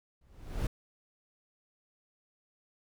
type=noise with exponential growth; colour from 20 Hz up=brown; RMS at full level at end=-27 dBFS; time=0.21-0.67 s; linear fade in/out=5 ms; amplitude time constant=100 ms; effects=none